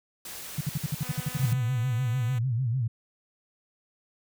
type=noise; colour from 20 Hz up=white; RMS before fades=-40 dBFS; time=0.25-1.53 s; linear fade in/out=2 ms
type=tone bursts; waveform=sine; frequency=147.4 Hz; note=D3; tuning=7 cents sharp; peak=-24 dBFS; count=12; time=0.58-1.543 s; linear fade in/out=5 ms; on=28 ms; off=57 ms
type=tone; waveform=5% pulse; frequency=250.4 Hz; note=B3; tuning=24 cents sharp; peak=-30 dBFS; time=1.02-2.39 s; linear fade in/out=10 ms
type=tone with vibrato; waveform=sine; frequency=122.5 Hz; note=B2; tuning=14 cents flat; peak=-24 dBFS; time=1.39-2.88 s; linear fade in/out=10 ms; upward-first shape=sine; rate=6.7 Hz; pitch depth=160 cents each way
effects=none